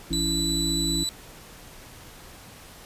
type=harmonic tone; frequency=55 Hz; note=A1; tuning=in tune; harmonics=1 / 3 / 5 / 6; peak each=-31 / -31 / -31 / -31 dBFS; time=0.1-1.04 s; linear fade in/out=10 ms
type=tone; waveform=30% pulse; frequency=3964 Hz; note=B7; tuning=6 cents sharp; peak=-23 dBFS; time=0.13-1.09 s; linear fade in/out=0 ms
effects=pink hiss -46 dBFS RMS until 2.85 s + resampled to 32000 Hz